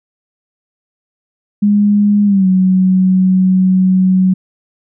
sine tone with pitch glide, 205.7 to 186.46 Hz, G#3 to F#3, -16 to +14 cents, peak -7 dBFS, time 1.62-4.34 s, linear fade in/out 10 ms, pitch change -170 cents, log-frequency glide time 2.25-2.47 s, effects none

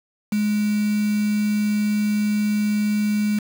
sine tone with quantisation, 209.5 Hz, G#3, 15 cents sharp, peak -18 dBFS, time 0.32-3.39 s, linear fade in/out 5 ms, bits 5, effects none

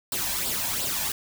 white noise with flanger, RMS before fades -28 dBFS, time 0.12-1.12 s, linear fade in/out 2 ms, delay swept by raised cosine 0.23 to 1.23 ms, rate 2.8 Hz, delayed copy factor +0.6, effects none

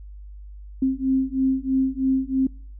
sine beating tone pair, 262.9 / 266 Hz, C4 / C4, +8 / +29 cents, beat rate 3.1 Hz, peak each -22 dBFS, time 0.82-2.47 s, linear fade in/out 5 ms, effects noise-tail reverb RT60 0.5 s tail -26 dB re dry + added 50 Hz sine -37 dBFS peak until 2.79 s

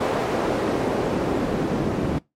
pink noise with band-pass filter sweep, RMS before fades -23 dBFS, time 0-2.19 s, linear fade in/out 10 ms, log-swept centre 550 to 250 Hz, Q 1, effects noise-tail reverb RT60 0.2 s tail -22 dB re dry + MP3 64 kbps

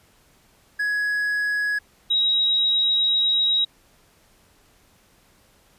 triangle / sine tone pair in turn, 1675 / 3823 Hz, G#6 / A#7, +14 / +43 cents, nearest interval octave + major second, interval 1429 cents, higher second, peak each -19 / -17 dBFS, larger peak second, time 0.79-1.79 / 2.1-3.65 s, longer second, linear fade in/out 10 ms, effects pink hiss -58 dBFS RMS until 5.78 s + resampled to 32000 Hz

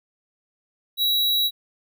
square tone, 3884 Hz, B7, 30 cents flat, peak -19 dBFS, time 0.97-1.51 s, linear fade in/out 50 ms, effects none

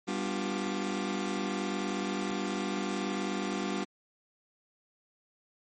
sawtooth chord, G dominant seventh, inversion none, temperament just, 196 / 245 / 294 / 352.8 Hz, G3 / B3 / D4 / F4, 0 / -14 / +2 / +18 cents, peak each -30 / -34 / -33 / -33 dBFS, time 0.07-3.85 s, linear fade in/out 20 ms, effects MP3 32 kbps

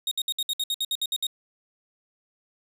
40% pulse tone bursts, 3732 Hz, A#7, 1 cent sharp, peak -23 dBFS, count 12, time 0.07-1.268 s, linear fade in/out 2 ms, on 43 ms, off 62 ms, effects none

